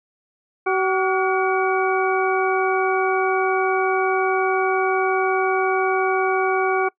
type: harmonic tone with a mistuned harmonic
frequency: 378.8 Hz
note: F#4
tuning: 41 cents sharp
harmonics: 1 / 2 / 3 / 4 / 6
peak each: -20 / -23 / -25 / -26 / -28 dBFS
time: 0.66-6.89 s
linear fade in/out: 10 ms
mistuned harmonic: 4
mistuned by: -81 cents
effects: noise-tail reverb RT60 0.1 s tail -23 dB re dry